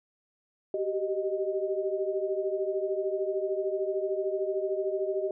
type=tone cluster; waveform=sine; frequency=380.9 / 394.2 / 620 Hz; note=G4 / G4 / D#5; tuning=-50 / +10 / -6 cents; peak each=-31 / -32 / -32 dBFS; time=0.74-5.31 s; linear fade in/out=2 ms; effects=none